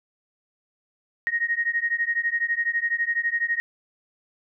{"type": "beating tone pair", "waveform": "sine", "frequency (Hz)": [1864.7, 1876.7], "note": ["A#6", "A#6"], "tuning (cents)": [0, 11], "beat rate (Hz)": 12, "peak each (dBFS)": -25, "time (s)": [1.27, 3.6], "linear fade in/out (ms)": 0, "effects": []}